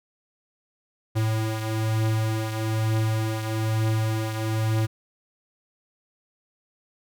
square beating tone pair, 110 / 111.1 Hz, A2 / A2, 0 / +17 cents, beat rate 1.1 Hz, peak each -24 / -31 dBFS, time 1.15-4.87 s, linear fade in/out 20 ms, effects none

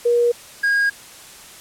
sine / triangle tone pair in turn, 477.3 / 1631.6 Hz, A#4 / G#6, +41 / -31 cents, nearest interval octave + major sixth, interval 2128 cents, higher second, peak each -13 / -13 dBFS, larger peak neither, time 0.05-0.32 / 0.63-0.9 s, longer neither, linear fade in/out 10 ms, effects white hiss -41 dBFS RMS until 1.6 s + low-pass 11000 Hz 12 dB/octave

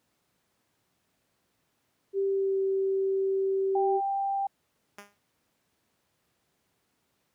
sine tone with pitch glide, 392 to 386.6 Hz, G4 to G4, 0 to -24 cents, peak -24 dBFS, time 2.13-4.01 s, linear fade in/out 50 ms, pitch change -24 cents, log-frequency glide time 2.24-2.59 s
sine tone, 789 Hz, G5, 11 cents sharp, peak -26 dBFS, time 3.75-4.47 s, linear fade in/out 5 ms
5% pulse tone with exponential decay, 203.4 Hz, G#3, 36 cents flat, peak -29 dBFS, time 4.98-5.18 s, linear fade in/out 5 ms, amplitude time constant 43 ms
effects pink hiss -74 dBFS RMS until 7.34 s + high-pass 100 Hz 12 dB/octave

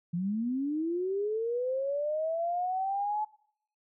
sine linear sweep, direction up, 166.2 to 860 Hz, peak -28 dBFS, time 0.13-3.25 s, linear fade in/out 10 ms, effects noise-tail reverb RT60 0.7 s tail -23 dB re dry

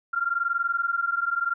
sine tone pair together, 1376.1 / 1396.9 Hz, F6 / F6, -26 / 0 cents, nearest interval unison, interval 26 cents, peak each -26 dBFS, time 0.13-1.54 s, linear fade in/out 10 ms, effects none

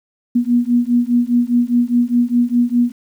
sine beating tone pair, 238.9 / 243.8 Hz, A#3 / B3, +43 / -22 cents, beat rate 4.9 Hz, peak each -15 dBFS, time 0.35-2.92 s, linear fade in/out 10 ms, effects 8-bit

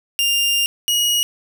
sawtooth tone pair in turn, 2800 / 2894 Hz, F7 / F#7, +4 / -39 cents, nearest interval minor second, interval 57 cents, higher second, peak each -12 dBFS, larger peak neither, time 0.19-0.66 / 0.88-1.23 s, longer first, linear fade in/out 0 ms, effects 9-bit

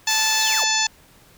white high-pass noise, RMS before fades -31 dBFS, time 0.06-0.65 s, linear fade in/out 50 ms, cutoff 440 Hz, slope 24 dB/octave
harmonic tone, 875 Hz, A5, 10 cents flat, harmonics 1 / 2 / 3 / 4 / 5 / 6 / 7 / 8, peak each -26 / -26 / -26 / -26 / -26 / -26 / -26 / -26 dBFS, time 0.07-0.87 s, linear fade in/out 5 ms
sine linear sweep, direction down, 4327 to 441.7 Hz, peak -28 dBFS, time 0.4-0.64 s, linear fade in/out 0 ms
effects pink hiss -52 dBFS RMS until 1.37 s

